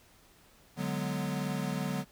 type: chord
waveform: square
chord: G# half-diminished seventh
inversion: second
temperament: equal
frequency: 146.83 / 185 / 207.7 / 246.9 Hz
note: D3 / F#3 / G#3 / B3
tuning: 0 / 0 / 0 / 0 cents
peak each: -37 / -36 / -40 / -39 dBFS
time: 0.76-2.05 s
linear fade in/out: 50 ms
effects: pink hiss -61 dBFS RMS until 2.11 s